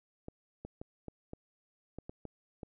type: clicks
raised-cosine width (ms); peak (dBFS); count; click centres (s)
2; -29; 9; 0.284 / 0.65 / 0.815 / 1.083 / 1.334 / 1.986 / 2.095 / 2.253 / 2.632
effects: none